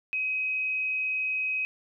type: tone with frequency modulation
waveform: sine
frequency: 2531 Hz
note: D#7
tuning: 29 cents sharp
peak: -26 dBFS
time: 0.13-1.65 s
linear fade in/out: 0 ms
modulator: 128 Hz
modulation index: 0.22
effects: none